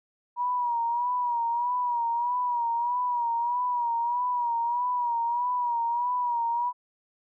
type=tone with vibrato; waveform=sine; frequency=960 Hz; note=B5; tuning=49 cents flat; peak=-24 dBFS; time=0.36-6.73 s; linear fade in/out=50 ms; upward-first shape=sine; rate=1.6 Hz; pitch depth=57 cents each way; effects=none